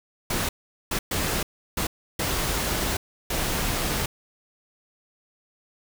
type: noise bursts at uneven times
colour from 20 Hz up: pink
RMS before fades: -26 dBFS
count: 6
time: 0.3-0.49 / 0.91-0.99 / 1.11-1.43 / 1.77-1.87 / 2.19-2.97 / 3.3-4.06 s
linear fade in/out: 5 ms
effects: none